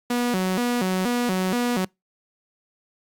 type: tone with vibrato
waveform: sawtooth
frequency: 212.5 Hz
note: G#3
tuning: 40 cents sharp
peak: -17 dBFS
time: 0.1-1.85 s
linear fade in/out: 5 ms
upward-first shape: square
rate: 2.1 Hz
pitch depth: 230 cents each way
effects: noise-tail reverb RT60 0.2 s tail -26 dB re dry + Opus 48 kbps